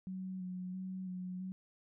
sine tone with vibrato, 185 Hz, F#3, in tune, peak -39 dBFS, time 0.07-1.52 s, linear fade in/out 0 ms, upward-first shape square, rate 1.5 Hz, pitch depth 21 cents each way, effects none

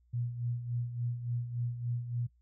sine tone with tremolo, 120.3 Hz, B2, 45 cents flat, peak -30 dBFS, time 0.13-2.27 s, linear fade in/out 10 ms, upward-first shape sine, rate 3.5 Hz, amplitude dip 65%, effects noise-tail reverb RT60 0.1 s tail -18 dB re dry + added 60 Hz sine -64 dBFS peak until 2.41 s

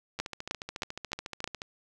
two click trains, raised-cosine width 0.2 ms, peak -20 / -13 dBFS, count 21 / 5, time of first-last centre 0.19-1.619 / 0.2-1.442 s, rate 14 / 3.22 Hz, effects none

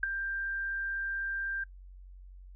sine tone with ADSR envelope, 1584 Hz, G6, 18 cents sharp, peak -22 dBFS, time 0.03-1.64 s, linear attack 4 ms, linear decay 10 ms, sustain -10 dB, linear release 7 ms, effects noise-tail reverb RT60 0.1 s tail -20 dB re dry + added 46 Hz sine -47 dBFS peak until 2.55 s

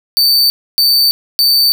45% pulse tone bursts, 4568 Hz, D8, 49 cents flat, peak -7 dBFS, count 3, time 0.17-1.72 s, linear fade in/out 0 ms, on 330 ms, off 280 ms, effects none

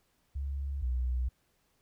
sine tone pair in turn, 69.3 / 62.27 Hz, C#2 / B1, 0 / +15 cents, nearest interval major second, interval 185 cents, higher first, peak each -32 / -28 dBFS, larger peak second, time 0.35-0.82 / 0.82-1.29 s, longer neither, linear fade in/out 10 ms, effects pink hiss -73 dBFS RMS until 1.81 s

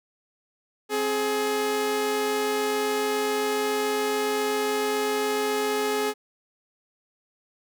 sawtooth tone pair together, 265.2 / 421.4 Hz, C4 / G#4, +23 / +25 cents, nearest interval minor sixth, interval 802 cents, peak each -28 / -20 dBFS, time 0.89-6.14 s, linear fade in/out 50 ms, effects none

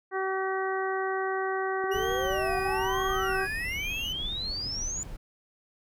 harmonic tone, 381.6 Hz, G4, 47 cents flat, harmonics 1 / 2 / 3 / 4 / 5, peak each -30 / -33 / -35 / -36 / -37 dBFS, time 0.11-3.48 s, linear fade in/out 50 ms
sine exponential sweep, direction up, 370 to 7070 Hz, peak -31 dBFS, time 1.84-5.03 s, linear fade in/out 0 ms
35% pulse tone with vibrato, 2832 Hz, F7, 23 cents sharp, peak -35 dBFS, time 1.91-4.13 s, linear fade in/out 10 ms, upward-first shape sine, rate 1.1 Hz, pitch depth 240 cents each way
brown noise, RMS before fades -39 dBFS, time 1.94-5.17 s, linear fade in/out 10 ms
effects none

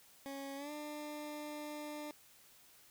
20% pulse tone with pitch glide, 275.4 to 298.6 Hz, C#4 to D4, -11 to +29 cents, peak -38 dBFS, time 0.26-2.11 s, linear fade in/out 0 ms, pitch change +140 cents, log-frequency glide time 0.56-0.71 s, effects white hiss -63 dBFS RMS until 2.9 s

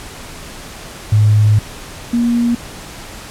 sine tone pair in turn, 106 / 237.1 Hz, G#2 / A#3, +36 / +30 cents, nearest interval octave + major second, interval 1394 cents, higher second, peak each -7 / -11 dBFS, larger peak first, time 1.12-1.59 / 2.13-2.55 s, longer first, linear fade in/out 5 ms, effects pink hiss -32 dBFS RMS until 3.3 s + low-pass 11000 Hz 12 dB/octave

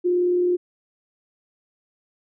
sine tone with frequency modulation, 355.9 Hz, F4, 33 cents sharp, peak -17 dBFS, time 0.04-0.57 s, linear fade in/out 20 ms, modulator 39.2 Hz, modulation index 0.21, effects none

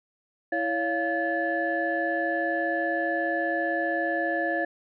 sine tone cluster, 329.4 / 562 / 697 / 1728 Hz, E4 / C#5 / F5 / A6, -1 / +24 / -4 / -32 cents, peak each -30 / -30 / -29 / -28 dBFS, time 0.52-4.65 s, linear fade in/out 5 ms, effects tanh soft clip ceiling -15 dBFS

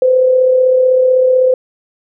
sine tone with amplitude modulation, 512 Hz, C5, 38 cents flat, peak -5 dBFS, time 0.02-1.54 s, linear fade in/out 2 ms, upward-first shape sine, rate 35.9 Hz, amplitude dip 40%, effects none

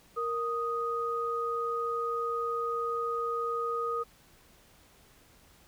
sine tone pair together, 466.2 / 1244.6 Hz, A#4 / D#6, 0 / 0 cents, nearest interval octave + perfect fourth, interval 1700 cents, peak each -33 / -31 dBFS, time 0.16-4.04 s, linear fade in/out 20 ms, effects pink hiss -60 dBFS RMS until 5.67 s

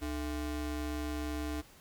square ring-modulated tone, 185 Hz, F#3, in tune, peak -32 dBFS, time 0.01-1.62 s, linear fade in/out 20 ms, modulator 116 Hz, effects pink hiss -58 dBFS RMS until 1.8 s

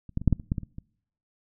clicks, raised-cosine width 5 ms, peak -30 / -14 / -23 / -7 / -9 / -27 / -12 / -17 / -27 / -25 dBFS, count 10, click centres 0.093 / 0.174 / 0.216 / 0.277 / 0.327 / 0.398 / 0.519 / 0.582 / 0.633 / 0.784 s, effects noise-tail reverb RT60 0.7 s tail -25 dB re dry

